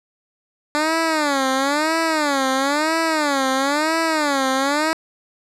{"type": "tone with vibrato", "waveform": "10% pulse", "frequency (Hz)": 293.7, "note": "D4", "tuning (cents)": 0, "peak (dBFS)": -9, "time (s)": [0.75, 4.93], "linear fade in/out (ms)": 0, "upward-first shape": "sine", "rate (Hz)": 1, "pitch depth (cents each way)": 190, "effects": ["low-pass 9000 Hz 12 dB/octave"]}